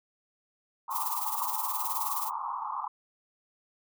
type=band-pass noise; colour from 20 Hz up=pink; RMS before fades=-35 dBFS; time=0.88-2.88 s; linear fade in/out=5 ms; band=830 to 1200 Hz; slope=96 dB/octave
type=noise with tremolo; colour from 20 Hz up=violet; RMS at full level=-31 dBFS; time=0.9-2.31 s; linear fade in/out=50 ms; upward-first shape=sine; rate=19 Hz; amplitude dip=65%
effects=none